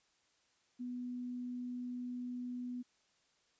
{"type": "tone", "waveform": "sine", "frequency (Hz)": 246.9, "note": "B3", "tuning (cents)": 0, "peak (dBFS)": -39, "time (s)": [0.79, 2.83], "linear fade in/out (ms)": 20, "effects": ["white hiss -74 dBFS RMS until 3.59 s", "resampled to 16000 Hz"]}